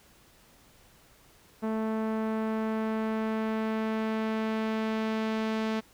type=tone with low-pass filter sweep; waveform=sawtooth; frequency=219.9 Hz; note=A3; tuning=1 cent flat; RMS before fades=-30 dBFS; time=1.62-5.81 s; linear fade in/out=20 ms; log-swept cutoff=1200 to 3900 Hz; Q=0.78; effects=pink hiss -59 dBFS RMS until 5.93 s